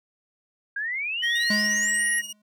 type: exponential sweep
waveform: sine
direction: up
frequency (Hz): 1595 to 11300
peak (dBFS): -26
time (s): 0.76-2.19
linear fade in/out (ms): 5
type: tone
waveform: triangle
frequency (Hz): 1883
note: A#6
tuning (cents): +17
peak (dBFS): -21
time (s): 1.22-2.22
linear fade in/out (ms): 20
type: tone with tremolo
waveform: 20% pulse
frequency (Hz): 2870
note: F7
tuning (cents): +47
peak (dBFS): -27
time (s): 1.35-2.33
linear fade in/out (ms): 5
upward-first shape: sine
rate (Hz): 17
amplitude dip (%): 60
type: tone with exponential decay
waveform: square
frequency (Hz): 209.9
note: G#3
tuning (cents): +19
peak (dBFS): -24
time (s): 1.5-2.42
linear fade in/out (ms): 5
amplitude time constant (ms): 200
effects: none